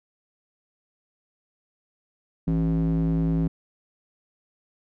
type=tone with band-pass filter; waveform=square; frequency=55 Hz; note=A1; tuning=in tune; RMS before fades=-23 dBFS; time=2.47-3.48 s; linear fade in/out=10 ms; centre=210 Hz; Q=9.8; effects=none